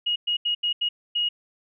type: tone bursts at uneven times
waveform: sine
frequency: 2883 Hz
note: F#7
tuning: 46 cents flat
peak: -21 dBFS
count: 6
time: 0.06-0.16 / 0.27-0.37 / 0.45-0.55 / 0.63-0.73 / 0.81-0.89 / 1.15-1.29 s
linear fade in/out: 10 ms
effects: none